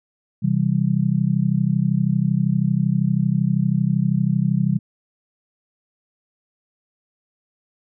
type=chord; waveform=sine; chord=C major; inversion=none; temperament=just; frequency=130.81 / 163.52 / 196.22 Hz; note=C3 / E3 / G3; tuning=0 / -14 / +2 cents; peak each=-21 / -20 / -21 dBFS; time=0.42-4.79 s; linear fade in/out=20 ms; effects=none